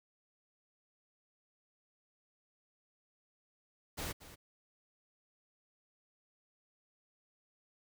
pink noise with echo, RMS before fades -40 dBFS, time 3.97-4.13 s, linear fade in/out 20 ms, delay 230 ms, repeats 1, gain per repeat -14 dB, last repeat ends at 4.36 s, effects none

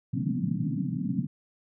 pink band-pass noise, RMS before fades -29 dBFS, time 0.13-1.27 s, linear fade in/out 10 ms, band 120 to 280 Hz, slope 96 dB/octave, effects none

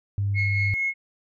sine tone, 100.1 Hz, G2, 37 cents sharp, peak -21 dBFS, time 0.18-0.74 s, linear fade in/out 0 ms
sine tone with tremolo, 2170 Hz, C#7, 37 cents flat, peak -21 dBFS, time 0.34-0.94 s, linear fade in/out 50 ms, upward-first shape sine, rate 4.4 Hz, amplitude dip 30%
effects tanh soft clip ceiling -15 dBFS

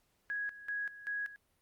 sine tone with tremolo, 1661.2 Hz, G#6, in tune, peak -34 dBFS, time 0.3-1.36 s, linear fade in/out 0 ms, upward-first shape square, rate 2.6 Hz, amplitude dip 80%, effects pink hiss -75 dBFS RMS until 1.61 s + Opus 48 kbps

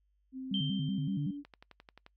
sine tone with pitch glide, 261.6 to 286.9 Hz, C4 to D4, 0 to -40 cents, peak -38 dBFS, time 0.32-1.44 s, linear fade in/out 50 ms, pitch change +160 cents, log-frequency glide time 0.99-1.21 s
sine tone with vibrato, 169.4 Hz, E3, 48 cents sharp, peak -31 dBFS, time 0.51-1.31 s, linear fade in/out 5 ms, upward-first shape square, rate 5.3 Hz, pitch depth 250 cents each way
sine tone with exponential decay, 3136 Hz, G7, in tune, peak -31 dBFS, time 0.54-1.37 s, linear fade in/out 2 ms, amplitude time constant 180 ms
click train, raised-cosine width 0.3 ms, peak -35 dBFS, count 8, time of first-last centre 1.45-2.064 s, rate 11.4 Hz
effects noise-tail reverb RT60 0.1 s tail -24 dB re dry + added 50 Hz sine -70 dBFS peak until 2.16 s

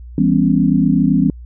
sine chord, C# half-diminished seventh, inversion first, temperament just, 166.31 / 199.57 / 249.5 / 277.2 Hz, E3 / G3 / B3 / C#4, +16 / +31 / +18 / 0 cents, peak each -16 dBFS, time 0.18-1.3 s, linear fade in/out 2 ms, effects added 60 Hz sine -31 dBFS peak until 1.45 s

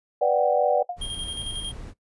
sine chord, G major seventh, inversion first, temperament equal, 493.9 / 587.3 / 740 / 784 Hz, B4 / D5 / F#5 / G5, 0 / 0 / 0 / 0 cents, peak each -24 / -21 / -23 / -27 dBFS, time 0.21-0.83 s, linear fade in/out 10 ms
sine tone with exponential decay, 710 Hz, F5, 28 cents sharp, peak -24 dBFS, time 0.89-1.03 s, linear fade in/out 5 ms, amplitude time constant 30 ms
brown noise, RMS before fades -37 dBFS, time 0.96-1.94 s, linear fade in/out 50 ms
square tone with tremolo, 3218 Hz, G7, 45 cents sharp, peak -28 dBFS, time 1.01-1.72 s, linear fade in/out 10 ms, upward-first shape square, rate 11 Hz, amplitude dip 40%
effects noise-tail reverb RT60 0.1 s tail -17 dB re dry + resampled to 24000 Hz

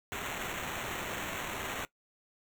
violet noise with sample-and-hold, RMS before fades -38 dBFS, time 0.12-1.85 s, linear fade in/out 0 ms, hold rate 4900 Hz, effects noise-tail reverb RT60 0.1 s tail -19 dB re dry

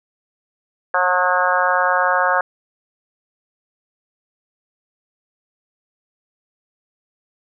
harmonic tone with a mistuned harmonic, 180.9 Hz, F#3, 39 cents flat, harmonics 3 / 4 / 5 / 6 / 7 / 8 / 9, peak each -22 / -22 / -22 / -22 / -22 / -22 / -22 dBFS, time 0.94-2.41 s, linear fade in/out 2 ms, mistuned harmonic 8, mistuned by +16 cents, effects none

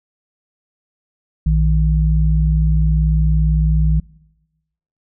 sine tone pair together, 58.77 / 156.9 Hz, A#1 / D#3, +15 / +15 cents, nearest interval octave + perfect fourth, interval 1700 cents, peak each -13 / -16 dBFS, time 1.46-4 s, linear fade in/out 5 ms, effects noise-tail reverb RT60 1.0 s tail -23 dB re dry

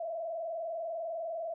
sine tone with vibrato, 659.3 Hz, E5, in tune, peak -34 dBFS, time 0-1.54 s, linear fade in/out 5 ms, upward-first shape square, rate 20 Hz, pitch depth 59 cents each way, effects none

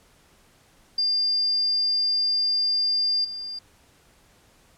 sine tone with level steps, 4800 Hz, D8, 37 cents sharp, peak -20 / -31 dBFS, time 0.98-3.59 s, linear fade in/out 5 ms, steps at 3.24 s, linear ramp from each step 10 ms, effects pink hiss -58 dBFS RMS until 4.77 s + low-pass 12000 Hz 12 dB/octave

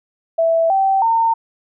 sine tone with pitch steps, 659 / 774.7 / 910.7 Hz, E5 / G5 / A#5, -1 / -21 / -41 cents, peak -12 dBFS, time 0.38-1.34 s, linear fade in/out 10 ms, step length 320 ms, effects none

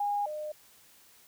sine tone pair in turn, 818 / 607.2 Hz, G#5 / D#5, -26 / -42 cents, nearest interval perfect fourth, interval 516 cents, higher first, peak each -27 / -34 dBFS, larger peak first, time 0-0.26 / 0.26-0.52 s, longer neither, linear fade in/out 5 ms, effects white hiss -59 dBFS RMS until 1.27 s

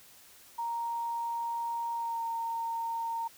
sine tone with pitch glide, 932.3 to 918.9 Hz, A#5 to A#5, 0 to -25 cents, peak -31 dBFS, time 0.58-3.28 s, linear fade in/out 10 ms, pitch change -25 cents, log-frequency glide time 1.94-2.23 s, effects white hiss -56 dBFS RMS until 3.37 s

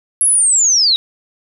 sine linear sweep, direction down, 11070 to 3737 Hz, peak -9 dBFS, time 0.21-0.96 s, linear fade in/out 0 ms, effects none

